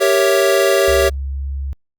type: chord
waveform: square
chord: G diminished seventh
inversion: none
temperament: equal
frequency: 392 / 466.2 / 554.4 / 659.3 Hz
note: G4 / Bb4 / Db5 / Fb5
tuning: 0 / 0 / 0 / 0 cents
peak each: -16 / -22 / -16 / -20 dBFS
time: 0-1.1 s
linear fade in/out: 20 ms
type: tone with pitch glide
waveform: sine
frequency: 68.1 to 68.57 Hz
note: C#2 to C#2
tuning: -30 to -18 cents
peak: -20 dBFS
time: 0.88-1.73 s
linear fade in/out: 0 ms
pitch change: +12 cents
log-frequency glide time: 1.29-1.44 s
effects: Opus 48 kbps